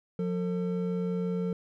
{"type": "tone pair together", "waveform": "triangle", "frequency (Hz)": [178.58, 450], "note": ["F3", "A4"], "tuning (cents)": [39, 39], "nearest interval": "octave + major third", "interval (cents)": 1600, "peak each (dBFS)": [-27, -31], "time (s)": [0.19, 1.53], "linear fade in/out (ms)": 2, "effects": []}